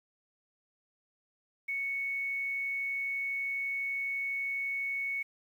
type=tone with quantisation; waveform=sine; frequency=2217 Hz; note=C#7; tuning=in tune; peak=-31 dBFS; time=1.68-5.23 s; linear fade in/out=10 ms; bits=10; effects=none